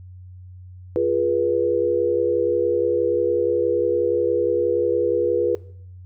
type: chord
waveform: sine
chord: F diminished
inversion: none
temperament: equal with one note detuned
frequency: 349.2 / 415.3 / 486.2 Hz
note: F4 / Ab4 / Cb5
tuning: 0 / 0 / -27 cents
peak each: -23 / -23 / -20 dBFS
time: 0.96-5.55 s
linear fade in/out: 0 ms
effects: noise-tail reverb RT60 0.6 s tail -19 dB re dry + added 91 Hz sine -38 dBFS peak until 6.05 s